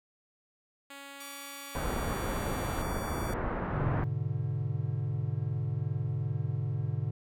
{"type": "tone with pitch glide", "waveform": "5% pulse", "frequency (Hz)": [279, 267], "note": ["C#4", "C4"], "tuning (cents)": [11, 35], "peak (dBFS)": -33, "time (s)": [0.9, 2.82], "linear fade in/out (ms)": 5, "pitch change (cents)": -76, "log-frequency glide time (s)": [1.72, 2.57]}
{"type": "tone", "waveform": "5% pulse", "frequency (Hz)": 1151, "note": "D6", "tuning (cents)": -35, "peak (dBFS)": -32, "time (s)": [1.2, 3.34], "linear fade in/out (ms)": 5}
{"type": "low-pass noise", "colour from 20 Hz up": "pink", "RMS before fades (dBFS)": -33, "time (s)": [1.75, 4.04], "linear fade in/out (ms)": 0, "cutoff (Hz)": 1600, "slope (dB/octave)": 24}
{"type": "chord", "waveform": "triangle", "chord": "G# diminished", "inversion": "none", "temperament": "equal with one note detuned", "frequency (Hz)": [103.83, 124.4, 146.83], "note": ["G#2", "B2", "D3"], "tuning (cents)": [0, 13, 0], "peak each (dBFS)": -32, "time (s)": [3.73, 7.11], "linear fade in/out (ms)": 5}
{"effects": []}